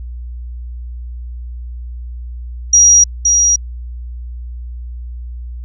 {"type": "tone with echo", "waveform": "sine", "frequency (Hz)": 5740, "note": "F8", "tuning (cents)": 47, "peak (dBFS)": -4, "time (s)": [2.73, 3.04], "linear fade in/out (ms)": 5, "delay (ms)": 520, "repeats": 1, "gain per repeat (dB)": -4, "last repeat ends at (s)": 3.56, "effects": ["added 60 Hz sine -24 dBFS peak until 5.64 s"]}